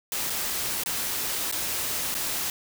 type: noise with dropouts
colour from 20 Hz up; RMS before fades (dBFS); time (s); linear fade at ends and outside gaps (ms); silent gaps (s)
white; -29; 0.12-2.5; 1; 0.298-0.302 / 0.836-0.86 / 1.514-1.524 / 2.143-2.15
effects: none